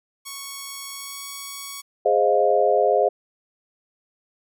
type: tone with pitch glide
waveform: 5% pulse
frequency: 1108.7 to 1117.1 Hz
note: C#6 to C#6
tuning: 0 to +13 cents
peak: -21 dBFS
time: 0.25-1.82 s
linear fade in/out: 20 ms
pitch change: +13 cents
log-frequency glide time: 0.92-1.22 s
type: chord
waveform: sine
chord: F minor seventh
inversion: first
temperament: equal with one note detuned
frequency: 415.3 / 523.3 / 622.3 / 703.7 Hz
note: Ab4 / C5 / Eb5 / F5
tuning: 0 / 0 / 0 / +13 cents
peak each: -21 dBFS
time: 2.05-3.09 s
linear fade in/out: 10 ms
effects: none